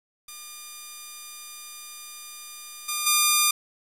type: tone with level steps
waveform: 5% pulse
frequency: 1204 Hz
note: D6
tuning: 43 cents sharp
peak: -27 / -14 / -6 dBFS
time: 0.28-3.51 s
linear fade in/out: 5 ms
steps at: 2.88 / 3.06 s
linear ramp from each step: 10 ms
effects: resampled to 32000 Hz + 8-bit